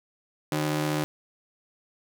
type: ring-modulated tone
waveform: sawtooth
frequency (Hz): 227.9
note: A#3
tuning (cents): -39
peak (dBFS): -18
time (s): 0.52-1.04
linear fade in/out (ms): 0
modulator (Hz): 76.2
effects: none